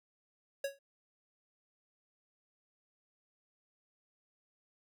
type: tone with exponential decay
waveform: square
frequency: 554 Hz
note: C#5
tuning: 1 cent flat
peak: -31 dBFS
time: 0.64-0.79 s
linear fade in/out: 5 ms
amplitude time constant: 31 ms
effects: none